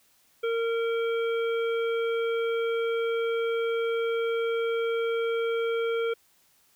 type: harmonic tone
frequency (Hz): 460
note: A#4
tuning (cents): -23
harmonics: 1 / 3 / 5 / 7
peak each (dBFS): -25 / -35 / -39 / -42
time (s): 0.43-6.14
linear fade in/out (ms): 10
effects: white hiss -64 dBFS RMS until 6.75 s